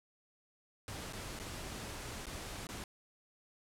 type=noise with dropouts; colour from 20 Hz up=pink; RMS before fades=-44 dBFS; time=0.88-2.84 s; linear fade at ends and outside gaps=1 ms; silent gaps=1.126-1.132 / 1.391-1.398 / 2.257-2.267 / 2.669-2.689 s; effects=low-pass 11000 Hz 12 dB/octave